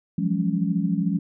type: tone cluster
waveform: sine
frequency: 170.2 / 183.6 / 206 / 278.5 Hz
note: F3 / F#3 / G#3 / C#4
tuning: -44 / -13 / -14 / +8 cents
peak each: -25 / -25 / -26 / -29 dBFS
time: 0.18-1.19 s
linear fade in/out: 5 ms
effects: none